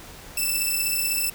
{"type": "beating tone pair", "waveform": "5% pulse", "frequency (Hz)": [2637, 2653], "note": ["E7", "E7"], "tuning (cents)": [0, 10], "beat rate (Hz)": 16, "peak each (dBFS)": -16, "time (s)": [0.37, 1.3], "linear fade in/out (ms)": 5, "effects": ["pink hiss -43 dBFS RMS until 1.34 s"]}